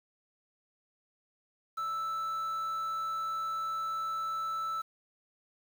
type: tone with quantisation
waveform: triangle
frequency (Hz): 1318.5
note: E6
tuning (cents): 0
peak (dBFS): -30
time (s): 1.77-4.82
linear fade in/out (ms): 10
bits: 9
effects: none

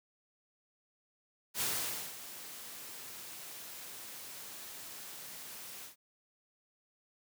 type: noise with ADSR envelope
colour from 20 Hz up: white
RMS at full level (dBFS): -33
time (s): 1.54-5.96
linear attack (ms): 68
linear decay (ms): 520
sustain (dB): -14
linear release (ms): 120
effects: high-pass 100 Hz 12 dB/octave

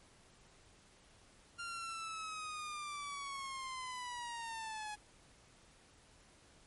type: linear sweep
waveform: sawtooth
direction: down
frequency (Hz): 1396.9 to 836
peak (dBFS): -38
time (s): 1.58-4.96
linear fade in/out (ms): 20
effects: pink hiss -64 dBFS RMS until 6.66 s + MP3 48 kbps

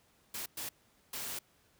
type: noise bursts at uneven times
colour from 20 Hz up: white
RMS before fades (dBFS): -40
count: 3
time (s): 0.34-0.46 / 0.57-0.69 / 1.13-1.39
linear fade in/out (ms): 5
effects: pink hiss -68 dBFS RMS until 1.79 s + high-pass 60 Hz 12 dB/octave

